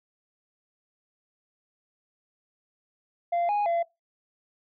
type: tone with pitch steps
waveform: sine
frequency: 691 / 826 / 681 Hz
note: F5 / G#5 / F5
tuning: -19 / -10 / -44 cents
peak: -20 dBFS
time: 3.32-3.83 s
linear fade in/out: 10 ms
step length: 170 ms
effects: noise-tail reverb RT60 0.2 s tail -22 dB re dry + tanh soft clip ceiling -22 dBFS